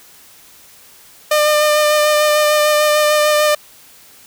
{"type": "tone with vibrato", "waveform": "sawtooth", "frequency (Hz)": 602, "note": "D5", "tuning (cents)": 43, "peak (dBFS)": -7, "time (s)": [1.31, 3.55], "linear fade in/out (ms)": 5, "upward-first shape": "sine", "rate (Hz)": 6.7, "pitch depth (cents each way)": 15, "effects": ["white hiss -44 dBFS RMS until 4.26 s"]}